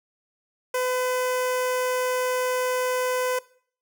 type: tone with notch filter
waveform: sawtooth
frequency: 505 Hz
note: B4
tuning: 39 cents sharp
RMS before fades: -25 dBFS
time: 0.74-3.39 s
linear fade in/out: 5 ms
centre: 4000 Hz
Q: 1.9
effects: noise-tail reverb RT60 0.5 s tail -20 dB re dry